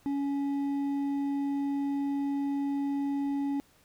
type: tone with hard clipping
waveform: triangle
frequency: 280.3 Hz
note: C#4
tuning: 19 cents sharp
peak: -29 dBFS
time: 0.06-3.6 s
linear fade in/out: 0 ms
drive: 8 dB
effects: pink hiss -63 dBFS RMS until 3.84 s